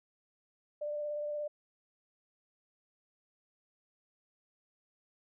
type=tone with vibrato; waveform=sine; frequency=593 Hz; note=D5; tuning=17 cents sharp; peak=-34 dBFS; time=0.81-1.48 s; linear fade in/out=10 ms; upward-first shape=sine; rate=17 Hz; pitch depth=16 cents each way; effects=none